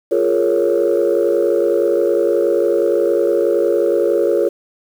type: chord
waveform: sine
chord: Bb minor seventh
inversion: second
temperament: equal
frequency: 349.2 / 415.3 / 466.2 / 554.4 Hz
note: F4 / Ab4 / Bb4 / Db5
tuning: 0 / 0 / 0 / 0 cents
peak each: -17 dBFS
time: 0.11-4.49 s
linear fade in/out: 10 ms
effects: tanh soft clip ceiling -6 dBFS + 7-bit